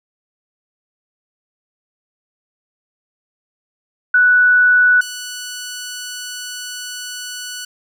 sine / 10% pulse tone pair in turn, 1480 / 1480 Hz, F#6 / F#6, 0 / 0 cents, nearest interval unison, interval 0 cents, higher neither, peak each -8 / -18 dBFS, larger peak first, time 4.14-5.01 / 5.01-7.65 s, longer second, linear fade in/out 5 ms, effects none

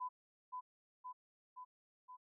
sine tone with echo, 1003 Hz, B5, 26 cents sharp, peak -39 dBFS, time 0-0.09 s, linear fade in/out 20 ms, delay 520 ms, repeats 4, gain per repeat -3 dB, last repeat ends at 2.17 s, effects none

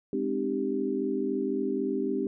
sine chord, Ab major seventh, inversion none, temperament equal with one note detuned, 207.7 / 261.6 / 305.4 / 392 Hz, Ab3 / C4 / Eb4 / G4, 0 / 0 / -32 / 0 cents, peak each -35 / -31 / -33 / -30 dBFS, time 0.13-2.27 s, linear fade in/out 2 ms, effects none

